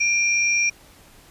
sine tone pair together, 2384 / 5654 Hz, D7 / F8, +25 / +20 cents, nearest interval octave + minor third, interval 1495 cents, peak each -18 / -24 dBFS, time 0-0.7 s, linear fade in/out 10 ms, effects pink hiss -50 dBFS RMS until 1.3 s + resampled to 32000 Hz

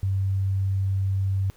sine tone, 96.7 Hz, G2, 23 cents flat, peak -21 dBFS, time 0.03-1.5 s, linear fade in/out 0 ms, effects pink hiss -57 dBFS RMS until 1.56 s

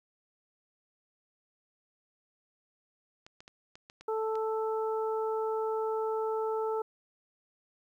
clicks, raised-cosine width 0.2 ms, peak -32 dBFS, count 7, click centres 3.265 / 3.405 / 3.479 / 3.755 / 3.899 / 4.01 / 4.355 s
harmonic tone, 440 Hz, A4, in tune, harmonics 1 / 2 / 3, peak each -30 / -36 / -40 dBFS, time 4.08-6.82 s, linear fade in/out 5 ms
effects 11-bit

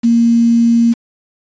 sine tone with quantisation, 233.1 Hz, A#3, in tune, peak -7 dBFS, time 0.03-0.94 s, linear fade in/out 20 ms, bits 5, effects resampled to 16000 Hz

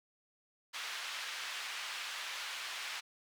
white band-pass noise, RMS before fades -42 dBFS, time 0.73-3.01 s, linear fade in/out 20 ms, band 1200 to 3400 Hz, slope 12 dB/octave, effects none

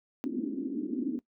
white band-pass noise, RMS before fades -33 dBFS, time 0.24-1.19 s, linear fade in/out 0 ms, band 240 to 310 Hz, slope 48 dB/octave, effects noise-tail reverb RT60 0.1 s tail -18 dB re dry

